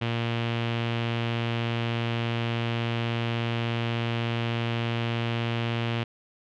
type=tone with low-pass filter; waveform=sawtooth; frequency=116.54 Hz; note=A#2; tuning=in tune; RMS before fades=-28 dBFS; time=0.01-6.04 s; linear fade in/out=10 ms; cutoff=3000 Hz; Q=3; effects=none